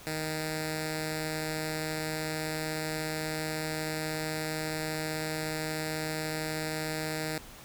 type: tone with notch filter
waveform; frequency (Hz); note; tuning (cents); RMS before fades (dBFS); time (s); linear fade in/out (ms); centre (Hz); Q
5% pulse; 156.3; D#3; +8; -34; 0.07-7.38; 0; 1100; 1.1
effects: pink hiss -49 dBFS RMS until 7.64 s